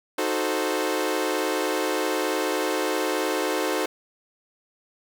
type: chord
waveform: sawtooth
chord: D# diminished seventh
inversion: none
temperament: equal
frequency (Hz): 311.1 / 370 / 440 / 523.3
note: D#4 / F#4 / A4 / C5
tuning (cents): 0 / 0 / 0 / 0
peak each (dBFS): -25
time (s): 0.18-3.86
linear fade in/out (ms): 5
effects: none